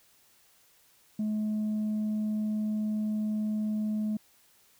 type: tone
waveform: sine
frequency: 213.6 Hz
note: G#3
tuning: 49 cents sharp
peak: -25 dBFS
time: 1.19-4.17 s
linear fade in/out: 5 ms
effects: tanh soft clip ceiling -26 dBFS + white hiss -63 dBFS RMS until 4.79 s